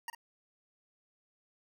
25% pulse tone with echo, 932.3 Hz, A#5, in tune, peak -33 dBFS, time 0.08-0.1 s, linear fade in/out 2 ms, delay 49 ms, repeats 1, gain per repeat -10 dB, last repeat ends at 0.149 s, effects none

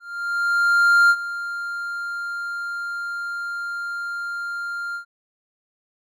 triangle tone with ADSR envelope, 1396.9 Hz, F6, in tune, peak -9 dBFS, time 0-5.05 s, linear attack 1100 ms, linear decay 54 ms, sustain -15 dB, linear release 99 ms, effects none

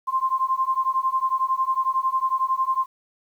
sine beating tone pair, 1046.5 / 1057.5 Hz, C6 / C6, 0 / +18 cents, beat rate 11 Hz, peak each -23 dBFS, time 0.07-2.86 s, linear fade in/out 20 ms, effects 9-bit

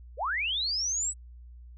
sine linear sweep, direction up, 415.3 to 8030 Hz, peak -27 dBFS, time 0.17-1.14 s, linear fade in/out 50 ms, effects added 60 Hz sine -45 dBFS peak until 1.77 s

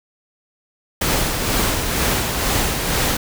pink noise with tremolo, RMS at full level -18 dBFS, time 1.01-3.17 s, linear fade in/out 5 ms, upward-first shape sine, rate 2.1 Hz, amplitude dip 40%, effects none

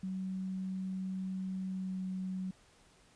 sine tone with pitch glide, 188.3 to 186.89 Hz, F#3 to F#3, +31 to +18 cents, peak -35 dBFS, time 0.03-2.51 s, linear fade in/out 5 ms, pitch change -13 cents, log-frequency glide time 1.66-2.01 s, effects pink hiss -64 dBFS RMS until 3.15 s + resampled to 22050 Hz

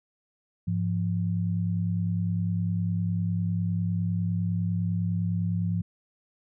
sine tone pair together, 102.8 / 172.7 Hz, G#2 / F3, -17 / -19 cents, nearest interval major sixth, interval 898 cents, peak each -27 dBFS, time 0.67-5.82 s, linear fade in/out 10 ms, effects none

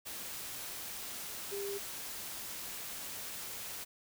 sine tone in noise, 400.1 Hz, G4, 35 cents sharp, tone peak -37 dBFS, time 1.51-1.79 s, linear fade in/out 20 ms, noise white, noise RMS -43 dBFS, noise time 0.05-3.85 s, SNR +3 dB, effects none

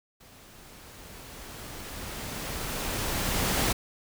pink noise with level ramp, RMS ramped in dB -53 to -25 dBFS, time 0.2-3.73 s, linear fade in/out 10 ms, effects none

